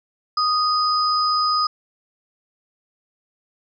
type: tone pair together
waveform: sine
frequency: 1244.5 / 5000 Hz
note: D#6 / D#8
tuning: 0 / +8 cents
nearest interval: 2 octaves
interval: 2408 cents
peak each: -18 / -22 dBFS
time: 0.37-1.67 s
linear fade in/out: 5 ms
effects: none